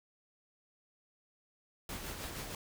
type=noise with tremolo; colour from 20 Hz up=pink; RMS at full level=-41 dBFS; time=1.89-2.55 s; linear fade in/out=2 ms; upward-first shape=sine; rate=6.4 Hz; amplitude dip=40%; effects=none